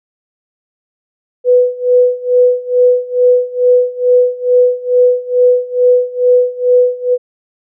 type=tone with tremolo; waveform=sine; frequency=495.9 Hz; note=B4; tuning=7 cents sharp; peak=-4 dBFS; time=1.44-7.18 s; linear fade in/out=50 ms; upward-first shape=sine; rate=2.3 Hz; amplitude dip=90%; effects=none